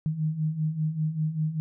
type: beating tone pair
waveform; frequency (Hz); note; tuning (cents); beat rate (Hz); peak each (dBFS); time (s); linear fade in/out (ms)
sine; 152.5 / 157.6; D#3 / D#3; -34 / +23; 5.1; -31 / -26; 0.06-1.6; 0
effects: none